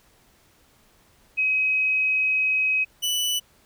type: tone pair in turn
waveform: sine / sawtooth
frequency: 2537 / 2973 Hz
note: D#7 / F#7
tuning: +33 / +8 cents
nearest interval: minor third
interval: 275 cents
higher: second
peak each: -19 dBFS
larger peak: neither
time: 1.37-2.85 / 3.02-3.4 s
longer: first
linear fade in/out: 20 ms
effects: pink hiss -59 dBFS RMS until 3.65 s